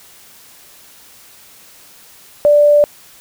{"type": "tone", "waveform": "sine", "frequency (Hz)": 587.3, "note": "D5", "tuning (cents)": 0, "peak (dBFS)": -6, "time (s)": [2.45, 2.84], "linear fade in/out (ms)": 0, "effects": ["white hiss -43 dBFS RMS until 3.2 s"]}